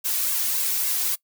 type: noise with flanger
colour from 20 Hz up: blue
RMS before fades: -24 dBFS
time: 0.04-1.16 s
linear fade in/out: 20 ms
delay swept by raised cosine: 1.8 to 2.8 ms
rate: 3.6 Hz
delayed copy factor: +0.85
effects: noise-tail reverb RT60 0.1 s tail -22 dB re dry